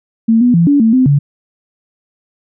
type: tone with pitch steps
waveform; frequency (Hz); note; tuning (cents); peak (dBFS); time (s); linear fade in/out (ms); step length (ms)
sine; 225.9 / 245.1 / 168.8 / 285.9 / 224.1 / 257.3 / 142.6; A3 / B3 / E3 / D4 / A3 / C4 / C#3; +46 / -13 / +41 / -46 / +32 / -29 / +49; -6; 0.28-1.19; 10; 130
effects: none